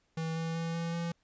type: tone with pitch steps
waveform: square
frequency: 162 / 163.79 / 165.6 / 167.42 / 169.27 Hz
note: E3 / E3 / E3 / E3 / E3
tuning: -30 / -11 / +8 / +27 / +46 cents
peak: -33 dBFS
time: 0.17-1.12 s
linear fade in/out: 5 ms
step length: 190 ms
effects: pink hiss -74 dBFS RMS until 1.23 s + resampled to 16000 Hz